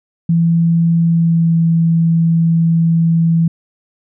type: tone with pitch glide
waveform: sine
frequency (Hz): 167.2 to 165.47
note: E3 to E3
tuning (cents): +25 to +7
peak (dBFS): -9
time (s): 0.29-3.48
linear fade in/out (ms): 5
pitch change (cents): -18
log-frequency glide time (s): 1.04-1.56
effects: none